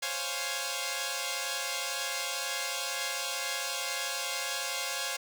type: chord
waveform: 5% pulse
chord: Db major seventh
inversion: third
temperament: equal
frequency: 523.3 / 554.4 / 698.5 / 830.6 Hz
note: C5 / Db5 / F5 / Ab5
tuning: 0 / 0 / 0 / 0 cents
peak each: -26 dBFS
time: 0.02-5.17 s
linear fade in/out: 10 ms
effects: none

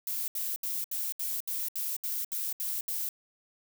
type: noise bursts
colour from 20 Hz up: violet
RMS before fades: -33 dBFS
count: 11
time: 0.07-3.09 s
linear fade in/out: 2 ms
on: 210 ms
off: 71 ms
effects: none

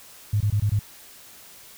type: tone bursts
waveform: sine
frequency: 103.83 Hz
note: G#2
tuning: in tune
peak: -18 dBFS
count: 5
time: 0.33-0.793 s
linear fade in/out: 5 ms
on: 75 ms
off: 22 ms
effects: white hiss -47 dBFS RMS until 1.77 s

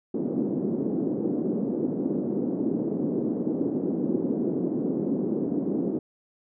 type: band-pass noise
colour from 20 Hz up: white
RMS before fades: -27 dBFS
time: 0.14-5.99 s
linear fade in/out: 5 ms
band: 200 to 350 Hz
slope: 24 dB/octave
effects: none

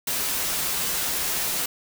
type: noise with comb filter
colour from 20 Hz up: white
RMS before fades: -26 dBFS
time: 0.07-1.66 s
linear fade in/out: 5 ms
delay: 8.9 ms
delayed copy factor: -0.5
effects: none

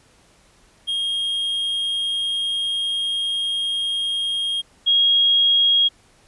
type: tone pair in turn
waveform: triangle / sine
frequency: 3245 / 3277 Hz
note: G#7 / G#7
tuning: -41 / -24 cents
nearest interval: unison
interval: 17 cents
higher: second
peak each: -19 / -13 dBFS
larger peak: second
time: 0.87-4.62 / 4.86-5.89 s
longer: first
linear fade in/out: 20 ms
effects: pink hiss -55 dBFS RMS until 6.27 s + resampled to 24000 Hz

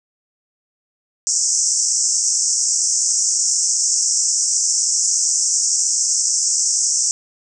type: band-pass noise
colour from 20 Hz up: pink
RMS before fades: -18 dBFS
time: 1.27-7.11 s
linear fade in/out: 0 ms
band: 5400 to 8200 Hz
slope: 96 dB/octave
effects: none

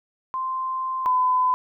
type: tone pair in turn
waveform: sine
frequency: 1042 / 1010.6 Hz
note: C6 / B5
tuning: -7 / +40 cents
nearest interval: minor second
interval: 53 cents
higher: first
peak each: -24 / -17 dBFS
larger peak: second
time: 0.34-1.06 / 1.06-1.54 s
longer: first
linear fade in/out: 0 ms
effects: none

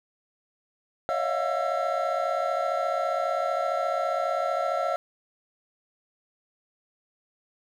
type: tone cluster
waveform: triangle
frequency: 556 / 629 / 683 / 718 / 1340 Hz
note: C#5 / D#5 / F5 / F5 / E6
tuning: +5 / +19 / -39 / +48 / +28 cents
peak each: -29 dBFS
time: 1.09-4.96 s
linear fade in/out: 0 ms
effects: none

